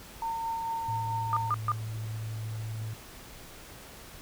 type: tone with tremolo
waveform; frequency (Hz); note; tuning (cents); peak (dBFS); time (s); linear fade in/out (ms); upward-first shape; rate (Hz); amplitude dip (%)
sine; 911; A#5; -40; -29; 0.22-1.5; 2; sine; 4.5; 25
type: tone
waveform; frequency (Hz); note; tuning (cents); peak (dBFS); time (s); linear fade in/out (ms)
sine; 110; A2; 0; -33; 0.88-2.94; 5
type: tone bursts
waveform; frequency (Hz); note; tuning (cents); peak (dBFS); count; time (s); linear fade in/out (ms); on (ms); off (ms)
sine; 1209; D6; +50; -24; 3; 1.33-1.718; 0; 36; 140
effects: pink hiss -48 dBFS RMS until 4.21 s